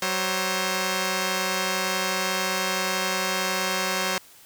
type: tone pair together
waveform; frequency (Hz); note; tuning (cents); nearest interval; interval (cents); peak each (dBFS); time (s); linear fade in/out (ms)
5% pulse; 188.3 / 534; F#3 / C5; +31 / +35; octave + tritone; 1804; -15; 0.02-4.18; 2
effects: white hiss -51 dBFS RMS until 4.45 s